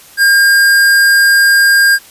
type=tone; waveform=square; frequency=1610 Hz; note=G6; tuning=46 cents sharp; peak=-6 dBFS; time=0.17-1.99 s; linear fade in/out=50 ms; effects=white hiss -39 dBFS RMS until 2.1 s + resampled to 32000 Hz